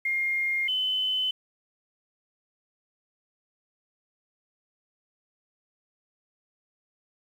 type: tone pair in turn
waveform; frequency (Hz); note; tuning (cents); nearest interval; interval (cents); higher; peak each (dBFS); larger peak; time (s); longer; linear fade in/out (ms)
sine; 2125 / 3033; C7 / F#7; +26 / +42; tritone; 616; second; -24; neither; 0.05-0.68 / 0.68-1.31; neither; 5
effects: 9-bit